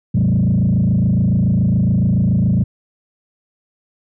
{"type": "tone with frequency modulation", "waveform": "sine", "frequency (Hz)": 152.6, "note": "D#3", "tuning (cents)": -33, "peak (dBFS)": -10, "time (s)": [0.14, 2.64], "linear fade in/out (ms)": 10, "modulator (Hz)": 27.1, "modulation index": 2.2, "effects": ["tanh soft clip ceiling -9 dBFS"]}